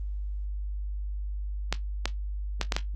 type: clicks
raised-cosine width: 0.2 ms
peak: -8 dBFS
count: 5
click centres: 1.726 / 2.056 / 2.613 / 2.722 / 2.765 s
effects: added 50 Hz sine -30 dBFS peak until 2.95 s + Opus 24 kbps